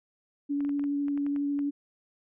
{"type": "tone with vibrato", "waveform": "sine", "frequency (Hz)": 285.1, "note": "C#4", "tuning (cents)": 49, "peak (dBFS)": -26, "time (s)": [0.49, 1.71], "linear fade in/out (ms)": 20, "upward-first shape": "sine", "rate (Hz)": 12, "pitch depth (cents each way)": 10}
{"type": "clicks", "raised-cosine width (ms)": 0.5, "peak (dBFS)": -32, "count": 10, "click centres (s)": [0.606, 0.649, 0.693, 0.795, 0.84, 1.083, 1.176, 1.265, 1.362, 1.591]}
{"effects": []}